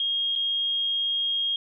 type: tone with dropouts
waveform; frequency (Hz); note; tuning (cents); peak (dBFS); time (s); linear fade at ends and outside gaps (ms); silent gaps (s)
sine; 3251; G#7; -38; -23; 0-1.56; 2; 0.354-0.359
effects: none